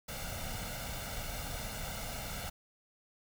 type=noise with comb filter; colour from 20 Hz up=pink; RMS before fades=-40 dBFS; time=0.08-2.5 s; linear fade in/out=10 ms; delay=1.4 ms; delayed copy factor=+0.7; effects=none